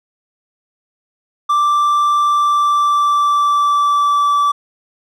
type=tone with pitch glide; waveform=triangle; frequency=1174.7 to 1157.9 Hz; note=D6 to D6; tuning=0 to -25 cents; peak=-9 dBFS; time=1.49-4.52 s; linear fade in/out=10 ms; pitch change=-25 cents; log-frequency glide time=2.23-4.35 s; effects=none